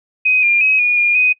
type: tone with pitch steps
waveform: sine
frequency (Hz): 2513 / 2400 / 2544 / 2446 / 2418 / 2500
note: D#7 / D7 / D#7 / D#7 / D7 / D#7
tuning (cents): +17 / +37 / +38 / -30 / +50 / +8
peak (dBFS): -10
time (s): 0.25-1.33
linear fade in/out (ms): 10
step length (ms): 180
effects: noise-tail reverb RT60 0.1 s tail -20 dB re dry